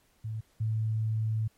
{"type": "tone pair in turn", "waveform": "sine", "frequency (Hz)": [110, 110], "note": ["A2", "A2"], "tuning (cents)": [0, 0], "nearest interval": "unison", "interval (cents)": 0, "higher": "neither", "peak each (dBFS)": [-32, -26], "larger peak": "second", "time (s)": [[0.24, 0.41], [0.6, 1.48]], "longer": "second", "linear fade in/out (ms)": 10, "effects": ["pink hiss -67 dBFS RMS until 1.57 s", "MP3 64 kbps"]}